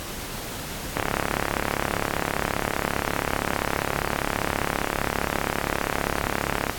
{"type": "click train", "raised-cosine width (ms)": 0.5, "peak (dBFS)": -7, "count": 202, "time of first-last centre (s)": [0.97, 6.696], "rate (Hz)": 35.1, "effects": ["pink hiss -34 dBFS RMS until 6.78 s", "AAC 64 kbps"]}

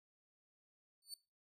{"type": "tone with exponential growth", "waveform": "25% pulse", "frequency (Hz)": 4495, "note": "C#8", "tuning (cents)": 23, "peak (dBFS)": -37, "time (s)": [1.02, 1.14], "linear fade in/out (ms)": 2, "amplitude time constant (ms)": 26, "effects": ["noise-tail reverb RT60 0.3 s tail -21 dB re dry"]}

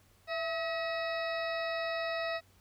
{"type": "harmonic tone with a mistuned harmonic", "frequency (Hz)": 640, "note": "D#5", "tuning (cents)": 49, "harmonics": [1, 2, 3, 4, 6, 7, 8], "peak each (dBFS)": [-34, -41, -39, -43, -45, -51, -48], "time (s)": [0.27, 2.41], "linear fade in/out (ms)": 50, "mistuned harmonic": 1, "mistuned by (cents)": 65, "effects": ["added 93 Hz sine -66 dBFS peak until 2.6 s", "pink hiss -66 dBFS RMS until 2.6 s"]}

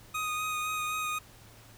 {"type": "tone with vibrato", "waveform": "25% pulse", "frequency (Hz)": 1244.5, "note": "D#6", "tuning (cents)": 0, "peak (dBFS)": -27, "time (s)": [0.14, 1.19], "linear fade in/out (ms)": 10, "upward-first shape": "sine", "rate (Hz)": 3.9, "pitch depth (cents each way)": 15, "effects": ["added 111 Hz sine -58 dBFS peak until 1.77 s", "pink hiss -55 dBFS RMS until 1.77 s"]}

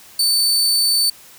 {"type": "tone", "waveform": "sawtooth", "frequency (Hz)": 4531, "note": "C#8", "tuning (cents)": 37, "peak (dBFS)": -11, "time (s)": [0.19, 1.1], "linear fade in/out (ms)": 5, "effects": ["white hiss -44 dBFS RMS until 1.38 s"]}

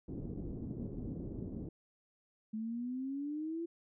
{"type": "low-pass noise", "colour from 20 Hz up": "white", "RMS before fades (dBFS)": -42, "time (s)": [0.08, 1.69], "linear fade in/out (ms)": 5, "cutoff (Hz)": 330, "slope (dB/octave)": 24}
{"type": "exponential sweep", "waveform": "sine", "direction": "up", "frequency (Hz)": [214.6, 341.2], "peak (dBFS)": -36, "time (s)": [2.53, 3.66], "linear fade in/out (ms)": 10}
{"effects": []}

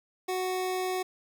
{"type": "tone", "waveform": "25% pulse", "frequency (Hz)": 370, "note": "F#4", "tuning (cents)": 0, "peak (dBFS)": -25, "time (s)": [0.28, 1.03], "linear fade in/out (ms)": 10, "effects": ["10-bit"]}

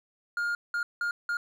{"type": "tone bursts at uneven times", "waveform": "triangle", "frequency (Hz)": 1415, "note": "F6", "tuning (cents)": 22, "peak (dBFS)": -25, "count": 4, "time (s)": [[0.37, 0.55], [0.74, 0.83], [1.01, 1.11], [1.29, 1.37]], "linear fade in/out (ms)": 2, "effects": []}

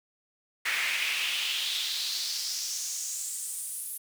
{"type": "noise with high-pass filter sweep", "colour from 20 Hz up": "brown", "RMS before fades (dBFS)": -32, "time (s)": [0.65, 3.98], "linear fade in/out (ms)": 10, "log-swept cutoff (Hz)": [2000, 11000], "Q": 3.5, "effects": []}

